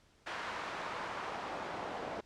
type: noise with band-pass filter sweep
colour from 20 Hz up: pink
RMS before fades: -41 dBFS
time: 0.26-2.21 s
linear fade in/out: 10 ms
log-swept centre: 1400 to 650 Hz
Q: 1.1
effects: pink hiss -67 dBFS RMS until 2.25 s + low-pass 7000 Hz 12 dB/octave